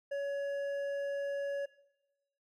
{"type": "tone with hard clipping", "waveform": "sine", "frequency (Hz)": 562, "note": "C#5", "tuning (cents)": 24, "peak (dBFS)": -35, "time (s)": [0.11, 1.66], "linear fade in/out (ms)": 10, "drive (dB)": 7, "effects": ["noise-tail reverb RT60 0.9 s tail -18 dB re dry"]}